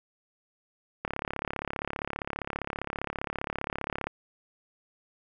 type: click train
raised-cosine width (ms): 0.5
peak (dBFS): -16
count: 107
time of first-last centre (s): 1.05-4.07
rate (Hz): 35.1
effects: none